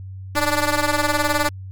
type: ring-modulated tone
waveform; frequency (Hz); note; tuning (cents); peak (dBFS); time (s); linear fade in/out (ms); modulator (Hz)
10% pulse; 293.7; D4; 0; -6; 0.35-1.49; 2; 284
effects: added 95 Hz sine -31 dBFS peak until 1.71 s + MP3 96 kbps